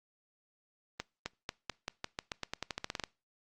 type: accelerating click train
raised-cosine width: 0.2 ms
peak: -18 dBFS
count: 18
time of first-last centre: 1-3.038 s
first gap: 260 ms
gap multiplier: 0.89
effects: noise-tail reverb RT60 0.3 s tail -23 dB re dry + Opus 32 kbps